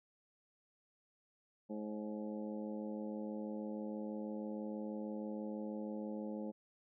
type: harmonic tone with a mistuned harmonic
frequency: 106.2 Hz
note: G#2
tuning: 39 cents sharp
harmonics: 2 / 3 / 4 / 5 / 6 / 7 / 8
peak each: -42 / -47 / -51 / -47 / -59 / -61 / -57 dBFS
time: 1.69-6.52 s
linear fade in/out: 20 ms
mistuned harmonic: 6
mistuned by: -72 cents
effects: none